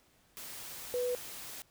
sine tone in noise, 493.9 Hz, B4, in tune, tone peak -30 dBFS, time 0.94-1.15 s, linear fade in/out 0 ms, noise white, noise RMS -45 dBFS, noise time 0.37-1.62 s, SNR +12 dB, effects pink hiss -67 dBFS RMS until 1.7 s

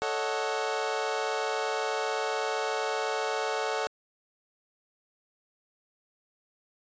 25% pulse chord, D# half-diminished seventh, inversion second, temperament equal, 440 / 554.4 / 622.3 / 740 Hz, A4 / C#5 / D#5 / F#5, 0 / 0 / 0 / 0 cents, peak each -28 / -31 / -33 / -30 dBFS, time 0.02-3.87 s, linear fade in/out 0 ms, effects resampled to 16000 Hz

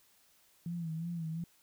sine tone with vibrato, 166 Hz, E3, 12 cents sharp, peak -35 dBFS, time 0.66-1.44 s, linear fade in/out 2 ms, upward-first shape sine, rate 2.8 Hz, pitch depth 73 cents each way, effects white hiss -67 dBFS RMS until 1.62 s

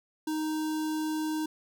square tone with notch filter, 311.1 Hz, D#4, in tune, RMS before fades -31 dBFS, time 0.27-1.46 s, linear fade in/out 5 ms, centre 2200 Hz, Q 1.5, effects none

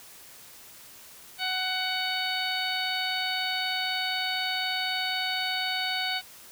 harmonic tone, 746 Hz, F#5, 14 cents sharp, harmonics 1 / 2 / 3 / 4 / 5 / 6, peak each -34 / -34 / -34 / -34 / -34 / -34 dBFS, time 1.38-6.22 s, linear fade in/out 50 ms, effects white hiss -49 dBFS RMS until 6.51 s

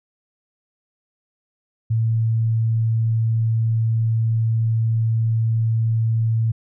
sine tone, 112.9 Hz, A2, 45 cents sharp, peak -16 dBFS, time 1.9-6.52 s, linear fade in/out 10 ms, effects none

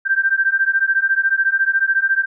sine beating tone pair, 1567 / 1581 Hz, G6 / G6, -1 / +14 cents, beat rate 14 Hz, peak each -17 dBFS, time 0.05-2.26 s, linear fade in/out 20 ms, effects none

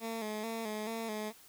15% pulse tone with vibrato, 220 Hz, A3, in tune, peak -30 dBFS, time 0-1.33 s, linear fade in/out 50 ms, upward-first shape square, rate 2.3 Hz, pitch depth 52 cents each way, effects white hiss -58 dBFS RMS until 1.48 s

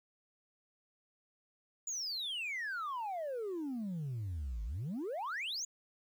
sine exponential two-way sweep, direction down then up, 7060 to 50.2 to 7060 Hz, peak -34 dBFS, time 1.87-5.65 s, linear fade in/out 5 ms, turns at 4.64 s, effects tanh soft clip ceiling -35 dBFS + 11-bit

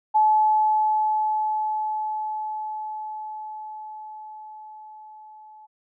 sine tone with level ramp, 860 Hz, A5, 40 cents flat, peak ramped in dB -14 to -44 dBFS, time 0.14-5.67 s, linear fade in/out 20 ms, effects none

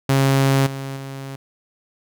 sawtooth tone with level steps, 135.9 Hz, C#3, 34 cents flat, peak -10 / -23 / -26 dBFS, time 0.09-1.36 s, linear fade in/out 5 ms, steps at 0.66 / 0.96 s, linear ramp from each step 10 ms, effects none

